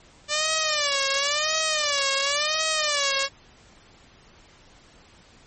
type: tone with vibrato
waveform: 5% pulse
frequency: 588 Hz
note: D5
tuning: 2 cents sharp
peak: -10 dBFS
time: 0.28-3.29 s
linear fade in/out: 50 ms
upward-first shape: sine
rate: 0.95 Hz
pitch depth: 130 cents each way
effects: pink hiss -53 dBFS RMS until 5.46 s + MP3 32 kbps